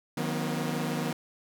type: tone cluster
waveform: sawtooth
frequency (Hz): 155.5 / 182.3 / 239.6 / 264.4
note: D#3 / F#3 / A#3 / C4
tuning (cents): -1 / -25 / +48 / +18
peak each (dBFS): -29 / -32 / -29 / -34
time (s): 0.17-1.13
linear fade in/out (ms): 5
effects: none